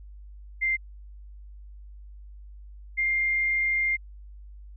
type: tone pair in turn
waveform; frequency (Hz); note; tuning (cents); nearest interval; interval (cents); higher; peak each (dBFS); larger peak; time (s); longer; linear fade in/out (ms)
sine; 2093 / 2109; C7 / C7; 0 / +13; unison; 13; second; -22; neither; 0.61-0.77 / 2.97-3.97; second; 20
effects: added 50 Hz sine -42 dBFS peak until 4.76 s